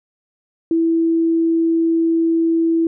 sine tone, 329.6 Hz, E4, in tune, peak -13 dBFS, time 0.71-2.87 s, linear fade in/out 2 ms, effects none

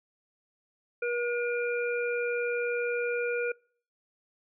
harmonic tone, 479.6 Hz, A#4, 49 cents sharp, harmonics 1 / 3 / 5, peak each -29 / -34 / -36 dBFS, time 1.02-3.52 s, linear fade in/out 5 ms, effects noise-tail reverb RT60 0.5 s tail -25 dB re dry

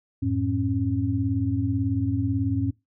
sine tone cluster, 91.3 / 109.5 / 272.3 Hz, F#2 / A2 / C#4, -23 / -8 / -31 cents, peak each -28 / -26 / -25 dBFS, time 0.22-2.71 s, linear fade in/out 10 ms, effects noise-tail reverb RT60 0.2 s tail -21 dB re dry

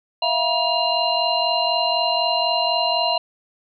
sine tone cluster, 657 / 701 / 963 / 2809 / 4090 Hz, E5 / F5 / B5 / F7 / C8, -6 / +6 / -44 / +9 / -40 cents, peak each -24 dBFS, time 0.22-3.18 s, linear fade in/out 5 ms, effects none

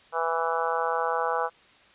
harmonic tone, 165 Hz, E3, 2 cents sharp, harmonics 3 / 4 / 5 / 6 / 7 / 8 / 9, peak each -30 / -33 / -30 / -32 / -32 / -33 / -35 dBFS, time 0.12-1.5 s, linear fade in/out 50 ms, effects white hiss -56 dBFS RMS until 1.94 s + resampled to 8000 Hz

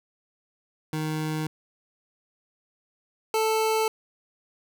25% pulse tone pair in turn, 155.56 / 440 Hz, D#3 / A4, 0 / 0 cents, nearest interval octave + tritone, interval 1800 cents, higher second, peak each -23 / -18 dBFS, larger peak second, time 0.93-1.47 / 3.34-3.88 s, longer neither, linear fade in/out 2 ms, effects none

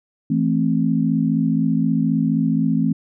sine chord, A minor, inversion second, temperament just, 165 / 220 / 264 Hz, E3 / A3 / C4, +2 / 0 / +16 cents, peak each -20 dBFS, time 0.3-2.93 s, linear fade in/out 5 ms, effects none

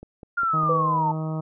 click train, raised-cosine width 2 ms, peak -27 dBFS, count 4, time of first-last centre 0.03-0.635 s, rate 4.96 Hz
sine linear sweep, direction down, 1413 to 880 Hz, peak -20 dBFS, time 0.37-1.12 s, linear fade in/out 10 ms
harmonic tone, 157.7 Hz, D#3, 24 cents sharp, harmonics 1 / 2 / 3 / 4 / 5 / 6 / 7 / 8, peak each -26 / -35 / -40 / -37 / -43 / -43 / -44 / -43 dBFS, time 0.53-1.41 s, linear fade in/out 10 ms
sine tone with exponential decay, 496.8 Hz, B4, 10 cents sharp, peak -19 dBFS, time 0.69-1.15 s, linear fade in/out 5 ms, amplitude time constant 98 ms
effects none

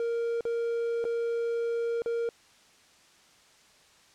triangle tone with dropouts, 466.2 Hz, A#4, in tune, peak -25 dBFS, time 0-2.29 s, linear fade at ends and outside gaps 1 ms, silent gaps 0.408-0.452 / 1.042-1.051 / 2.02-2.06 s, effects white hiss -59 dBFS RMS until 4.14 s + low-pass 7000 Hz 12 dB/octave

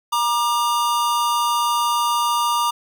square tone pair together, 948.5 / 1195 Hz, A#5 / D6, +30 / +30 cents, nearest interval major third, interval 400 cents, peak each -21 dBFS, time 0.12-2.71 s, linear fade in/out 10 ms, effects none

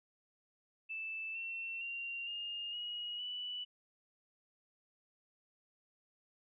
sine tone with pitch steps, 2640 / 2702 / 2765 / 2829 / 2896 / 2963 Hz, E7 / E7 / F7 / F7 / F#7 / F#7, +2 / +42 / -18 / +22 / -38 / +2 cents, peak -39 dBFS, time 0.89-3.65 s, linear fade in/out 20 ms, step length 460 ms, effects none

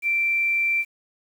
sine tone with quantisation, 2349 Hz, D7, in tune, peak -19 dBFS, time 0.02-0.85 s, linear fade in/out 50 ms, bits 8, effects none

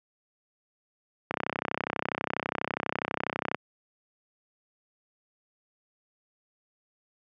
click train, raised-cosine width 0.5 ms, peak -12 dBFS, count 73, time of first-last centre 1.31-3.546 s, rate 32.2 Hz, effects high-pass 150 Hz 12 dB/octave

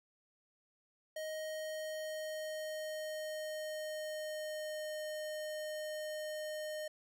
square tone with pitch glide, 625 to 613.9 Hz, D#5 to D#5, +8 to -23 cents, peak -40 dBFS, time 1.16-6.88 s, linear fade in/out 5 ms, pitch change -31 cents, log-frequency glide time 1.37-4.99 s, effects none

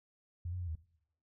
sine tone with pitch steps, 87 / 90.5 / 88.4 / 79.3 Hz, F2 / F#2 / F2 / D#2, -6 / -38 / +22 / +33 cents, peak -36 dBFS, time 0.45-0.754 s, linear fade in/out 5 ms, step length 76 ms, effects noise-tail reverb RT60 0.7 s tail -18 dB re dry

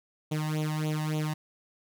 sawtooth tone with flanger, 154 Hz, D#3, 17 cents flat, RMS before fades -30 dBFS, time 0.31-1.34 s, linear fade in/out 10 ms, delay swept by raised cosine 0.29 to 1.09 ms, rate 3.5 Hz, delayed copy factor +0.85, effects none

